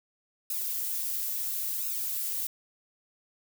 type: noise with flanger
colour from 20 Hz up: violet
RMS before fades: -32 dBFS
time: 0.5-2.47 s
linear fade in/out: 2 ms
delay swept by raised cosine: 0.76 to 5.96 ms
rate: 0.73 Hz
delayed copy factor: +1
effects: none